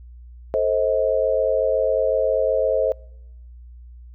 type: chord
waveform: sine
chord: A diminished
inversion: none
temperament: just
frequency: 440 / 528 / 633.6 Hz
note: A4 / C5 / Eb5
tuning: 0 / +16 / +31 cents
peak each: -24 / -20 / -22 dBFS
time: 0.54-2.92 s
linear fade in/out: 0 ms
effects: noise-tail reverb RT60 0.8 s tail -25 dB re dry + added 60 Hz sine -39 dBFS peak until 4.14 s